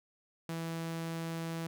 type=tone; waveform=sawtooth; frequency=164.81 Hz; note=E3; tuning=in tune; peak=-32 dBFS; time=0.49-1.67 s; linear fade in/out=2 ms; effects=none